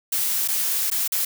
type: noise with dropouts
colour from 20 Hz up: blue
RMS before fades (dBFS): -23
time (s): 0.12-1.25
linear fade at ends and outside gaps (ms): 5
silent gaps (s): 0.478-0.484 / 0.902-0.914 / 1.078-1.12
effects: none